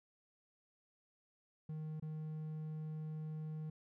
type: tone with dropouts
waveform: triangle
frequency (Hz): 155.56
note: D#3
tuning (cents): 0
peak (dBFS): -39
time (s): 1.69-3.7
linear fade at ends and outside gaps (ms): 5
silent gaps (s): 1.999-2.023
effects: none